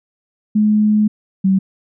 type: tone pair in turn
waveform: sine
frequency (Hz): 212.1 / 191.45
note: G#3 / G3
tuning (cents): +37 / -41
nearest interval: major second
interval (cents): 178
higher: first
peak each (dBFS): -10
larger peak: neither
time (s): 0.55-1.08 / 1.44-1.59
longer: first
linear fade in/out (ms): 10
effects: none